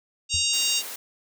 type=harmonic tone; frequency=932.3 Hz; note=A#5; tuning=in tune; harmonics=3 / 4 / 5 / 6 / 7 / 8 / 9; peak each=-27 / -28 / -29 / -30 / -30 / -31 / -32 dBFS; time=0.29-0.83 s; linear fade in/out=50 ms
type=tone with exponential decay; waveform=sine; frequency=84.3 Hz; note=E2; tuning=39 cents sharp; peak=-26 dBFS; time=0.34-0.5 s; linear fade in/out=0 ms; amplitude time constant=33 ms
type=high-pass noise; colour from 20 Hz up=white; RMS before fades=-36 dBFS; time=0.53-0.96 s; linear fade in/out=5 ms; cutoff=230 Hz; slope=48 dB/octave
effects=none